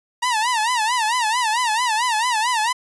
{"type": "tone with vibrato", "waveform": "sawtooth", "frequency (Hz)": 928, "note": "A#5", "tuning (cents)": -8, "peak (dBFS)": -14, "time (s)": [0.22, 2.73], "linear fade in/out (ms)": 10, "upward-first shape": "sine", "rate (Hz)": 4.5, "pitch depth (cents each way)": 150, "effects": ["resampled to 24000 Hz"]}